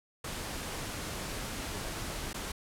pink noise with dropouts, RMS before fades -38 dBFS, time 0.24-2.52 s, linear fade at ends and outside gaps 5 ms, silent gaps 2.331-2.342 s, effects low-pass 12000 Hz 12 dB/octave

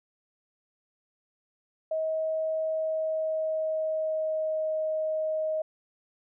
sine tone with pitch glide, 635 to 627 Hz, D#5 to D#5, +35 to +13 cents, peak -26 dBFS, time 1.91-5.62 s, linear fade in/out 5 ms, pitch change -22 cents, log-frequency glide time 2.67-4.73 s, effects none

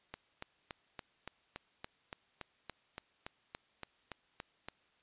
click train, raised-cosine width 0.3 ms, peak -26 dBFS, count 17, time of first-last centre 0.14-4.685 s, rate 3.52 Hz, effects white hiss -71 dBFS RMS until 5.02 s + resampled to 8000 Hz

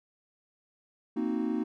triangle chord, C half-diminished seventh, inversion third, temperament equal, 233.1 / 261.6 / 311.1 / 370 Hz, Bb3 / C4 / Eb4 / Gb4, 0 / 0 / 0 / 0 cents, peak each -30 / -32 / -30 / -35 dBFS, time 1.16-1.64 s, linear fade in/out 10 ms, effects none

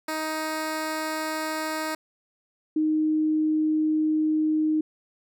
10% pulse / sine tone pair in turn, 313.3 / 310.2 Hz, D#4 / D#4, +12 / -5 cents, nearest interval unison, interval 17 cents, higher first, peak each -19 / -20 dBFS, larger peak first, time 0.08-1.95 / 2.76-4.81 s, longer second, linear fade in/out 5 ms, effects none

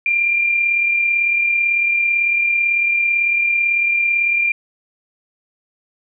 sine tone pair together, 2349 / 2387 Hz, D7 / D7, 0 / +28 cents, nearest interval unison, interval 28 cents, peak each -26 / -14 dBFS, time 0.06-4.52 s, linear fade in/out 2 ms, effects none

